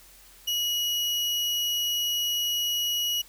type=tone; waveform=35% pulse; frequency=2910 Hz; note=F#7; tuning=29 cents flat; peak=-23 dBFS; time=0.47-3.22 s; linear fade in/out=10 ms; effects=added 44 Hz sine -58 dBFS peak until 3.28 s + white hiss -53 dBFS RMS until 3.28 s